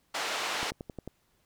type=band-pass noise; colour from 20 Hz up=pink; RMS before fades=-33 dBFS; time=0.14-0.71 s; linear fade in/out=10 ms; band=670 to 5400 Hz; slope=12 dB/octave
type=click train; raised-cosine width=2 ms; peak=-25 dBFS; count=6; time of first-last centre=0.63-1.076 s; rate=11.2 Hz
effects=pink hiss -71 dBFS RMS until 1.45 s